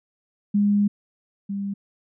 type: tone pair in turn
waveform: sine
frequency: 204.4 / 199.27 Hz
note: G#3 / G3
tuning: -27 / +29 cents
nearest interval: unison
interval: 44 cents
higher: first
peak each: -16 / -25 dBFS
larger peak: first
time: 0.54-0.88 / 1.49-1.74 s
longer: first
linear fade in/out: 10 ms
effects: none